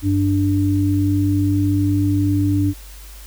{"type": "tone pair together", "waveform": "sine", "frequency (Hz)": [98, 293.7], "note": ["G2", "D4"], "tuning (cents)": [0, 0], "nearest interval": "octave + perfect fifth", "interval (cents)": 1900, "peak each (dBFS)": -17, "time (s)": [0.02, 2.74], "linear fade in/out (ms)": 50, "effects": ["added 50 Hz sine -36 dBFS peak until 3.26 s", "white hiss -43 dBFS RMS until 3.26 s"]}